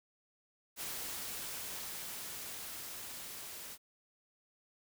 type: noise with level ramp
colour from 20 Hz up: white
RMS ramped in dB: -41 to -47 dBFS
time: 0.76-3.78 s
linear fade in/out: 50 ms
effects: none